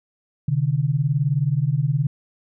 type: beating tone pair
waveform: sine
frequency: 130.81 / 149.81 Hz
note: C3 / D3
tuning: 0 / +35 cents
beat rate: 19 Hz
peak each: -21 / -20 dBFS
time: 0.48-2.07 s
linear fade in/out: 5 ms
effects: none